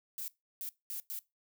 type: noise bursts at uneven times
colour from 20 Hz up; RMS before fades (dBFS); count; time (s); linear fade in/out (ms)
violet; -40; 4; 0.18-0.28 / 0.61-0.69 / 0.9-1 / 1.1-1.19; 0
effects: noise-tail reverb RT60 0.2 s tail -20 dB re dry